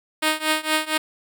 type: tone with tremolo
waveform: 5% pulse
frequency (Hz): 311.1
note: D#4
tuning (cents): 0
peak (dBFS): -5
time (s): 0.22-0.98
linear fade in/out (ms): 10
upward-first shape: triangle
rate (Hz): 4.3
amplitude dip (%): 95
effects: none